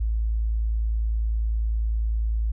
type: tone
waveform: sine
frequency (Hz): 55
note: A1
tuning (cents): 0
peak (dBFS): -21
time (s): 0-2.52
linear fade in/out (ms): 10
effects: none